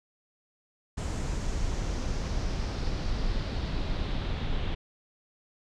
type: noise with low-pass filter sweep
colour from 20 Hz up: brown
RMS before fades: -30 dBFS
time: 0.97-4.75 s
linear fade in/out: 10 ms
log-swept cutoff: 7600 to 3400 Hz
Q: 2.7
effects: none